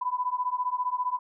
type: beating tone pair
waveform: sine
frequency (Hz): 990 / 1005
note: B5 / B5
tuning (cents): +4 / +30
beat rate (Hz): 15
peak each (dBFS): -29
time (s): 0.01-1.19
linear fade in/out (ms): 10
effects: none